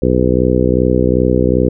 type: harmonic tone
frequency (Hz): 62.6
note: B1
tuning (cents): +24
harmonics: 1 / 2 / 3 / 4 / 5 / 6 / 7 / 8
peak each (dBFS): -18 / -18 / -18 / -18 / -18 / -18 / -18 / -18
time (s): 0.02-1.69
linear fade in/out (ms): 5
effects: none